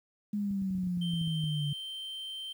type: exponential sweep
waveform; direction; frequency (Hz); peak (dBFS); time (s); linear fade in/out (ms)
sine; down; 209.1 to 143.4; -29; 0.33-1.73; 5
type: clicks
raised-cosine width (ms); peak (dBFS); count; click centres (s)
5; -31; 12; 0.509 / 0.618 / 0.706 / 0.75 / 0.78 / 0.834 / 0.87 / 0.973 / 1.135 / 1.213 / 1.275 / 1.438
type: tone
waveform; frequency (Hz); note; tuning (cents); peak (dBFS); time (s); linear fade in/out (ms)
triangle; 3126; G7; -6; -36; 1.01-2.53; 10
effects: high-pass 80 Hz 12 dB/octave + 10-bit